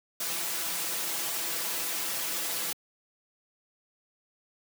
white noise with comb filter, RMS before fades -32 dBFS, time 0.2-2.73 s, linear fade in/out 5 ms, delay 6 ms, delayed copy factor +0.95, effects high-pass 200 Hz 12 dB/octave

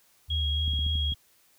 sine tone with vibrato, 75.5 Hz, D2, 48 cents sharp, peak -26 dBFS, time 0.28-1.15 s, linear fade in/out 50 ms, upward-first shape sine, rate 3.5 Hz, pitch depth 51 cents each way
sine tone, 3289 Hz, G#7, 18 cents flat, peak -29 dBFS, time 0.3-1.14 s, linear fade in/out 5 ms
clicks, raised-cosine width 5 ms, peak -27 dBFS, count 6, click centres 0.679 / 0.736 / 0.791 / 0.865 / 0.955 / 1.121 s
effects white hiss -63 dBFS RMS until 1.58 s

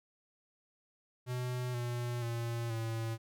square tone with pitch steps, 124.9 / 120.92 / 117.08 / 113.35 Hz, B2 / B2 / A#2 / A#2, +20 / -36 / +8 / -48 cents, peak -35 dBFS, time 1.26-3.18 s, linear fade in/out 50 ms, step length 480 ms, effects none

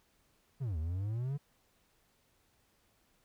triangle exponential two-way sweep, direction down then up, 147.5 to 75.7 to 147.5 Hz, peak -31 dBFS, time 0.6-1.38 s, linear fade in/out 20 ms, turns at 0.78 s, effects pink hiss -72 dBFS RMS until 3.24 s

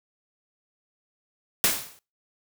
white noise with exponential decay, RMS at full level -18 dBFS, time 1.64-1.99 s, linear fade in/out 0 ms, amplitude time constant 76 ms, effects noise-tail reverb RT60 0.3 s tail -24 dB re dry

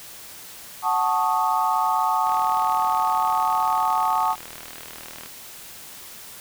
sine chord, D# half-diminished seventh, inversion first, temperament equal, 740 / 880 / 1108.7 / 1244.5 Hz, F#5 / A5 / C#6 / D#6, 0 / 0 / 0 / 0 cents, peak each -25 / -22 / -25 / -26 dBFS, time 0.82-4.36 s, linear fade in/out 50 ms
click train, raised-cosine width 0.3 ms, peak -22 dBFS, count 120, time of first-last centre 2.27-5.26 s, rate 39.8 Hz
effects white hiss -41 dBFS RMS until 6.4 s

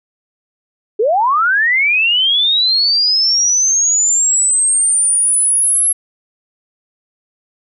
sine linear sweep, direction up, 392 to 11175 Hz, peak -10 dBFS, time 0.99-5.93 s, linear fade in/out 10 ms, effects none

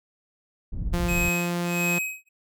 pink low-pass noise, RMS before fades -28 dBFS, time 0.72-1.29 s, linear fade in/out 10 ms, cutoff 110 Hz, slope 12 dB/octave
sawtooth tone, 174 Hz, F3, 6 cents flat, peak -21 dBFS, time 0.93-1.99 s, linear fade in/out 10 ms
square tone with tremolo, 2535 Hz, D#7, 32 cents sharp, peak -24 dBFS, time 1.08-2.29 s, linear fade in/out 10 ms, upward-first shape sine, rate 1.5 Hz, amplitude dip 100%
effects none

